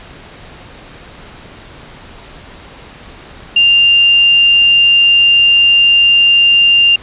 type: tone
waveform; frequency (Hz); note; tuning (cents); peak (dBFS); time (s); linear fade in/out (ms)
sine; 2794; F7; 0; -5; 3.56-6.96; 5
effects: pink hiss -35 dBFS RMS until 7.02 s + resampled to 8000 Hz